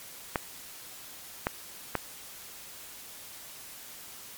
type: clicks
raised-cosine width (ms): 0.5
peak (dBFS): -11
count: 3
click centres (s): 0.358 / 1.469 / 1.953
effects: white hiss -46 dBFS RMS until 4.37 s + MP3 96 kbps